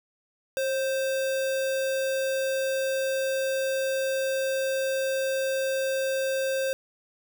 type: tone with sample-and-hold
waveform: sine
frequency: 535 Hz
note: C5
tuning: 38 cents sharp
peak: -24 dBFS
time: 0.57-6.73 s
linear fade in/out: 0 ms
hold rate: 2100 Hz
effects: none